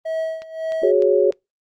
triangle tone with tremolo, 644 Hz, E5, 41 cents flat, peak -18 dBFS, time 0.05-0.92 s, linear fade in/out 10 ms, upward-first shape sine, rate 1.8 Hz, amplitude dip 85%
click train, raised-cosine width 0.2 ms, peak -22 dBFS, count 4, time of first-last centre 0.42-1.324 s, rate 3.32 Hz
sine chord, F# suspended second, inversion none, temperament equal, 370 / 415.3 / 554.4 Hz, F#4 / G#4 / C#5, 0 / 0 / 0 cents, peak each -17 dBFS, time 0.83-1.31 s, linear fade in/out 5 ms
effects noise-tail reverb RT60 0.2 s tail -26 dB re dry + Opus 24 kbps

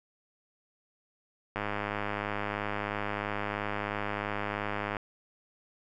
click train, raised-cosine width 0.5 ms, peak -17 dBFS, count 352, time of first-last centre 1.56-4.968 s, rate 103 Hz, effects none

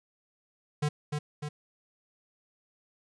square tone with echo, 148.7 Hz, D3, 22 cents sharp, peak -26 dBFS, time 0.82-0.89 s, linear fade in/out 10 ms, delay 300 ms, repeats 2, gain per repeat -4 dB, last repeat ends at 1.49 s, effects resampled to 22050 Hz + 11-bit

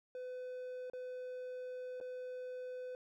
triangle tone with dropouts, 504 Hz, B4, 35 cents sharp, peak -40 dBFS, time 0.15-2.95 s, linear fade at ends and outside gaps 1 ms, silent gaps 0.899-0.934 / 2.002-2.011 s, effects none

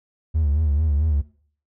triangle tone with vibrato, 75.3 Hz, D2, 44 cents sharp, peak -14 dBFS, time 0.34-1.22 s, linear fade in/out 20 ms, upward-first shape triangle, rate 4.5 Hz, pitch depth 120 cents each way, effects noise-tail reverb RT60 0.5 s tail -20 dB re dry + tanh soft clip ceiling -11 dBFS

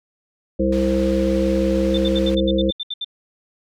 harmonic tone, 65.9 Hz, C2, 13 cents sharp, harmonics 1 / 3 / 5 / 7 / 8, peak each -24 / -21 / -21 / -27 / -21 dBFS, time 0.59-2.71 s, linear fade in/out 10 ms
white low-pass noise, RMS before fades -39 dBFS, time 0.72-2.35 s, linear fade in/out 5 ms, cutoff 3700 Hz, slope 12 dB/octave
sine tone bursts, 3562 Hz, A7, 21 cents sharp, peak -23 dBFS, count 11, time 1.94-3.046 s, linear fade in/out 5 ms, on 36 ms, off 71 ms
effects none

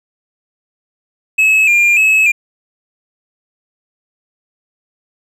triangle tone with vibrato, 2489 Hz, D#7, in tune, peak -6 dBFS, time 1.38-2.32 s, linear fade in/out 10 ms, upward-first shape square, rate 1.7 Hz, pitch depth 63 cents each way, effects none

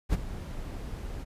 brown noise with ADSR envelope, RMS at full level -24 dBFS, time 0.09-1.25 s, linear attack 47 ms, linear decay 22 ms, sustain -13 dB, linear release 26 ms, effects resampled to 32000 Hz

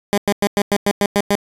15% pulse tone bursts, 203.1 Hz, G#3, 38 cents flat, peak -7 dBFS, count 9, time 0.13-1.353 s, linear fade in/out 0 ms, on 47 ms, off 100 ms, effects resampled to 32000 Hz

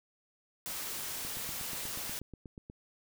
white noise, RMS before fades -39 dBFS, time 0.66-2.19 s, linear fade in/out 0 ms
click train, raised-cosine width 3 ms, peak -33 dBFS, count 13, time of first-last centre 1.25-2.699 s, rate 8.28 Hz
effects none

